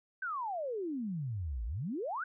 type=exponential two-way sweep; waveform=sine; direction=down then up; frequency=1577 to 51.91 to 1577 Hz; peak=-34 dBFS; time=0.22-2.24 s; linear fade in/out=5 ms; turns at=1.65 s; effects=none